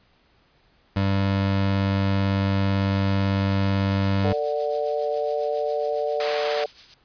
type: tone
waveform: 25% pulse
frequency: 98 Hz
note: G2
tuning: in tune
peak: -16 dBFS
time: 0.96-4.33 s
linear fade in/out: 5 ms
type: noise with tremolo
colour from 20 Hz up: violet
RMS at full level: -30 dBFS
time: 2.8-6.94 s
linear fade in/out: 2 ms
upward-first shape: triangle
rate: 7.3 Hz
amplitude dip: 70%
type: chord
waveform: sine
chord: D major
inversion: second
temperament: equal with one note detuned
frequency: 448.7 / 587.3 / 740 Hz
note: A4 / D5 / F#5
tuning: +34 / 0 / 0 cents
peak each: -26 / -25 / -30 dBFS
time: 4.24-6.66 s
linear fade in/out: 5 ms
type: high-pass noise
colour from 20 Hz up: pink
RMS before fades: -29 dBFS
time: 6.2-6.64 s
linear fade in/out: 2 ms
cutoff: 980 Hz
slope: 12 dB/octave
effects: pink hiss -61 dBFS RMS until 7.04 s + resampled to 11025 Hz